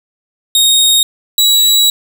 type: tone pair in turn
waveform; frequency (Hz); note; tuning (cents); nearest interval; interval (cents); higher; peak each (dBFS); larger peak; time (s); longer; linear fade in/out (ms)
sawtooth; 3729 / 3899; A#7 / B7; 0 / -23; minor second; 77; second; -4; neither; 0.55-1.03 / 1.38-1.9; second; 2
effects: none